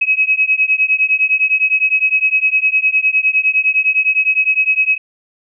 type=beating tone pair; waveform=sine; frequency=2548 / 2557.8 Hz; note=D#7 / D#7; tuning=+41 / +47 cents; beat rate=9.8 Hz; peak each=-14 dBFS; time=0.01-4.98 s; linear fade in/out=10 ms; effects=none